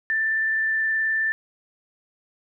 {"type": "tone with vibrato", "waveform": "sine", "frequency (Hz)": 1772, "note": "A6", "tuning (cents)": 12, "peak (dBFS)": -20, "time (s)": [0.1, 1.32], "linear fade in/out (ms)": 0, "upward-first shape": "triangle", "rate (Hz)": 19, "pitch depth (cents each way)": 13, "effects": []}